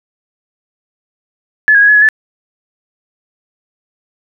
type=tone with pitch steps; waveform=sine; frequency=1719 / 1640 / 1661 / 1701 / 1682 / 1742 Hz; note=A6 / G#6 / G#6 / G#6 / G#6 / A6; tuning=-41 / -22 / 0 / +41 / +22 / -18 cents; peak=-4 dBFS; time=1.68-2.088 s; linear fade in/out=0 ms; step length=68 ms; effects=none